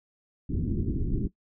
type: low-pass noise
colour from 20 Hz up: pink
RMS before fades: -28 dBFS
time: 0.49-1.28 s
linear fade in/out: 10 ms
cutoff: 360 Hz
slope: 48 dB/octave
effects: noise-tail reverb RT60 0.1 s tail -18 dB re dry